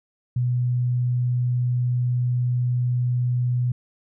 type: tone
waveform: sine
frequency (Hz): 123.47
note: B2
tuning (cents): 0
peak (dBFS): -19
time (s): 0.36-3.72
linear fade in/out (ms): 5
effects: none